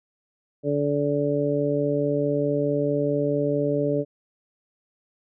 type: harmonic tone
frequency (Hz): 144.6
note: D3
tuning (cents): -27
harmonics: 1 / 2 / 3 / 4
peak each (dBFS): -28 / -26 / -25 / -26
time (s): 0.63-4.05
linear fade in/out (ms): 50
effects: none